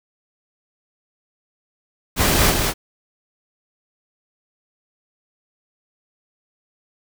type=noise with echo; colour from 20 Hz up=pink; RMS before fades=-17 dBFS; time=2.16-2.54 s; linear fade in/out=50 ms; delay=200 ms; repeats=1; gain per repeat=-3 dB; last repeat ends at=2.74 s; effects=none